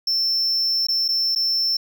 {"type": "tone with dropouts", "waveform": "triangle", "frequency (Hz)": 5360, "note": "E8", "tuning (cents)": 28, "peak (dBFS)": -17, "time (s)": [0.07, 1.77], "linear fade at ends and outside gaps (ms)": 5, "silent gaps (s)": [[0.87, 0.885], [1.081, 1.086], [1.351, 1.359]], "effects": []}